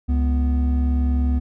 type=tone pair together; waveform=triangle; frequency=69.3 / 247 Hz; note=C#2 / B3; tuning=0 / 0 cents; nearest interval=octave + minor seventh; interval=2200 cents; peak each=-15 / -23 dBFS; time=0.08-1.4 s; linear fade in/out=20 ms; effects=none